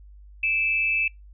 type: tone pair together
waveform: sine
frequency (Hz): 2346 / 2623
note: D7 / E7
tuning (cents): -2 / -9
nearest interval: major second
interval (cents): 193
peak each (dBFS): -28 / -21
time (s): 0.43-1.08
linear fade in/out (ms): 5
effects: noise-tail reverb RT60 0.2 s tail -26 dB re dry + added 50 Hz sine -44 dBFS peak until 1.33 s